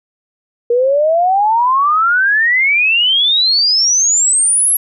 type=exponential sweep; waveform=sine; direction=up; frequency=467.8 to 11440 Hz; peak=-9 dBFS; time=0.7-4.77 s; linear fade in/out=5 ms; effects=none